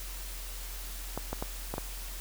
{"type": "clicks", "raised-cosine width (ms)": 1, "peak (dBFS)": -19, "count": 5, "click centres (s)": [1.176, 1.33, 1.425, 1.74, 1.781], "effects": ["added 43 Hz sine -39 dBFS peak until 2.2 s", "white hiss -44 dBFS RMS until 2.2 s"]}